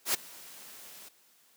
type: noise with ADSR envelope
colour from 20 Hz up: white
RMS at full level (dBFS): -26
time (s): 0.05-1.09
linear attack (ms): 92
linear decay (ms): 11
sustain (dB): -23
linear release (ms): 10
effects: white hiss -64 dBFS RMS until 1.56 s + high-pass 150 Hz 12 dB/octave